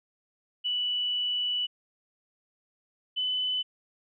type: tone pair in turn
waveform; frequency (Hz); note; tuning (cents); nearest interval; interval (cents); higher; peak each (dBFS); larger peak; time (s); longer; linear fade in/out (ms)
sine; 2960 / 3010; F#7 / F#7; 0 / +29; unison; 29; second; -26; neither; 0.64-1.67 / 3.16-3.63; first; 20
effects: none